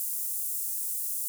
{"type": "high-pass noise", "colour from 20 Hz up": "pink", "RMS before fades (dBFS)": -32, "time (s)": [0, 1.28], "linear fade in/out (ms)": 0, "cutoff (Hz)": 9000, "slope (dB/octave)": 24, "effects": []}